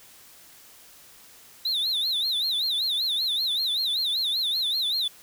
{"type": "tone with vibrato", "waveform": "triangle", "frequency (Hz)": 3837, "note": "A#7", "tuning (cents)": 49, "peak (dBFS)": -22, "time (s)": [1.65, 5.08], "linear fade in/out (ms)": 5, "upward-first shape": "sine", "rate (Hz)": 5.2, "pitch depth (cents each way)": 180, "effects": ["white hiss -51 dBFS RMS until 5.22 s"]}